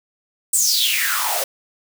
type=noise with high-pass filter sweep; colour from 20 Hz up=white; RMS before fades=-19 dBFS; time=0.53-1.44 s; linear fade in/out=5 ms; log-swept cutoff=8600 to 530 Hz; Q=7.5; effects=none